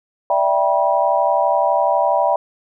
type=chord; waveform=sine; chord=E minor seventh; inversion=third; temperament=equal with one note detuned; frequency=587.3 / 659.3 / 784 / 968 Hz; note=D5 / E5 / G5 / B5; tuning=0 / 0 / 0 / -35 cents; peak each=-19 dBFS; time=0.3-2.36 s; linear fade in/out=2 ms; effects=none